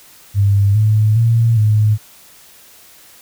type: tone with pitch steps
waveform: sine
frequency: 100 / 107.5 / 115.1 / 106.9 Hz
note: G2 / A2 / A#2 / A2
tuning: +35 / -40 / -22 / -49 cents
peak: -9 dBFS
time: 0.34-1.98 s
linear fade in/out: 50 ms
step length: 410 ms
effects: white hiss -44 dBFS RMS until 3.21 s